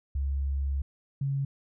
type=tone pair in turn; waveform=sine; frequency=69 / 138 Hz; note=C#2 / C#3; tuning=-7 / -7 cents; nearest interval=octave; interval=1200 cents; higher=second; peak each=-26 dBFS; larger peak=neither; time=0.15-0.82 / 1.21-1.45 s; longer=first; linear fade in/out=5 ms; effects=none